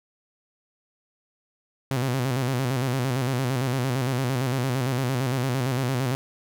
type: tone with vibrato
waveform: sawtooth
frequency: 128.7 Hz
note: C3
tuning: 28 cents flat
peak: -19 dBFS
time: 1.91-6.15 s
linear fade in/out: 0 ms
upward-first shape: square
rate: 8.8 Hz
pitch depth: 85 cents each way
effects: none